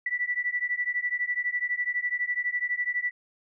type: beating tone pair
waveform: sine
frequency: 1958 / 1970 Hz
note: B6 / B6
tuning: -15 / -5 cents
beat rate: 12 Hz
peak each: -29 dBFS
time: 0.06-3.11 s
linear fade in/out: 5 ms
effects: none